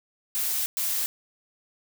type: noise bursts at uneven times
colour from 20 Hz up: blue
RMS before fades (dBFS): -27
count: 2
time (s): 0.35-0.66 / 0.77-1.06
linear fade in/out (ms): 0
effects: none